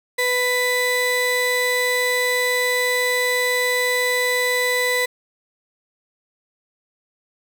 35% pulse tone pair together, 497 / 1988 Hz, B4 / B6, +11 / +11 cents, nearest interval 2 octaves, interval 2400 cents, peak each -20 dBFS, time 0.18-5.06 s, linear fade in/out 10 ms, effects none

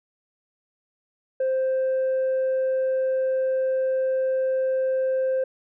sine tone with tanh clipping, 523.3 Hz, C5, in tune, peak -21 dBFS, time 1.4-5.44 s, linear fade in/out 5 ms, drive 1 dB, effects none

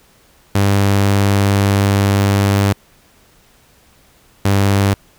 sawtooth tone pair in turn, 99.7 / 99.18 Hz, G2 / G2, +30 / +21 cents, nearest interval unison, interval 9 cents, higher first, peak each -7 dBFS, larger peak neither, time 0.55-2.73 / 4.45-4.94 s, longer first, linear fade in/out 5 ms, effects pink hiss -51 dBFS RMS until 5.18 s

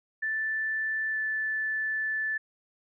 sine tone with pitch glide, 1760 to 1749.9 Hz, A6 to A6, 0 to -10 cents, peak -27 dBFS, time 0.22-2.38 s, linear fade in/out 10 ms, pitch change -10 cents, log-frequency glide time 1.11-1.17 s, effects none

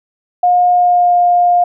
sine tone with pitch glide, 715 to 706.8 Hz, F5 to F5, +41 to +21 cents, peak -7 dBFS, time 0.43-1.64 s, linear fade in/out 5 ms, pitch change -20 cents, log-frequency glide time 0.71-1.16 s, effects none

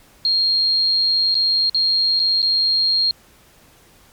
sine tone with dropouts, 4233 Hz, C8, 19 cents sharp, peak -14 dBFS, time 0.25-3.11 s, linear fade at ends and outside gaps 1 ms, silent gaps 1.344-1.352 / 1.696-1.746 / 2.194-2.199 / 2.419-2.427 s, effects pink hiss -51 dBFS RMS until 4.12 s + MP3 96 kbps

